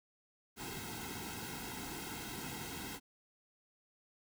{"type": "noise with comb filter", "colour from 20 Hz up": "pink", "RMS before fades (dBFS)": -44, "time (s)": [0.56, 3], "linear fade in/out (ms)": 50, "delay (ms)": 1.7, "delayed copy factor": -1, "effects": []}